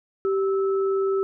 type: tone pair together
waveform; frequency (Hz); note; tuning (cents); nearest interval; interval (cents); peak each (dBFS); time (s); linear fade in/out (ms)
sine; 388.7 / 1307.4; G4 / E6; -15 / -15; octave + major sixth; 2100; -20 / -32; 0.25-1.23; 0
effects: none